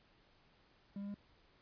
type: tone with pitch steps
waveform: triangle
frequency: 199.6 / 201.3 / 203.1 Hz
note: G3 / G3 / G#3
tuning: +32 / +46 / -38 cents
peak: -39 dBFS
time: 0.96-1.143 s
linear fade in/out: 2 ms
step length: 61 ms
effects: pink hiss -69 dBFS RMS until 1.61 s + resampled to 11025 Hz